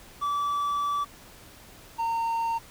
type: tone pair in turn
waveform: triangle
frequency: 1155 / 916.7 Hz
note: D6 / A#5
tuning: -29 / -29 cents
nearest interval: major third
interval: 400 cents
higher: first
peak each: -23 dBFS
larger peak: neither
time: 0.21-1.05 / 1.98-2.59 s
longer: first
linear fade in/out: 20 ms
effects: pink hiss -50 dBFS RMS until 2.7 s